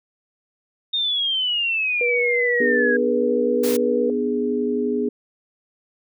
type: exponential sweep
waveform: sine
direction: down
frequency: 3700 to 1624 Hz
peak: -19 dBFS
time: 0.93-2.97 s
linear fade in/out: 10 ms
type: tone with vibrato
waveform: sine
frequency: 483 Hz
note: B4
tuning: 39 cents flat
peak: -20 dBFS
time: 2.01-4.1 s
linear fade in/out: 2 ms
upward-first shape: triangle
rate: 14 Hz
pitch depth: 15 cents each way
type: chord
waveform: sine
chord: G# diminished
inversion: first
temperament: equal with one note detuned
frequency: 246.9 / 298.5 / 415.3 Hz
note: B3 / D4 / G#4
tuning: 0 / +28 / 0 cents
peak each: -23 / -28 / -22 dBFS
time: 2.6-5.09 s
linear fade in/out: 5 ms
type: noise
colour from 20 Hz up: white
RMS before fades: -29 dBFS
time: 3.63-3.77 s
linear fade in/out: 10 ms
effects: none